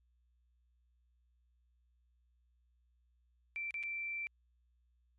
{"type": "tone with dropouts", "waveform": "sine", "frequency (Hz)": 2343, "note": "D7", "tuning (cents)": -5, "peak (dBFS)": -37, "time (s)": [3.56, 4.27], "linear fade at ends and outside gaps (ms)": 0, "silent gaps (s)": [[3.708, 3.742], [3.829, 3.835]], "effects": ["added 60 Hz sine -70 dBFS peak until 5.18 s", "MP3 48 kbps"]}